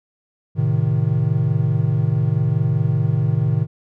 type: chord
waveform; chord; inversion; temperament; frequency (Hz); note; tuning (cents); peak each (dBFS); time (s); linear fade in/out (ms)
triangle; A diminished; none; equal; 110 / 130.81 / 155.56; A2 / C3 / Eb3; 0 / 0 / 0; -18; 0.55-3.67; 50
effects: none